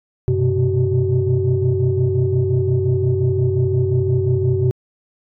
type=tone cluster; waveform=sine; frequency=96.2 / 124.5 / 130.2 / 379 Hz; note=G2 / B2 / C3 / F#4; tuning=-32 / +14 / -8 / +42 cents; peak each=-19 dBFS; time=0.28-4.71 s; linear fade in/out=0 ms; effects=tanh soft clip ceiling -7 dBFS